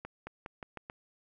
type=accelerating click train; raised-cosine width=0.5 ms; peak=-26 dBFS; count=6; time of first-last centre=0.05-0.899 s; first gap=220 ms; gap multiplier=0.87; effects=none